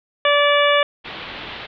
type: harmonic tone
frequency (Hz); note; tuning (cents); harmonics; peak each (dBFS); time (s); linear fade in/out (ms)
579; D5; -25; 1 / 2 / 3 / 4 / 5 / 6; -16 / -19 / -21 / -22 / -23 / -24; 0.25-0.83; 2
type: low-pass noise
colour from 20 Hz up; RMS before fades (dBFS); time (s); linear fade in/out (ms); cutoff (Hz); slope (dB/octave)
white; -33; 1.04-1.67; 20; 3800; 48
effects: none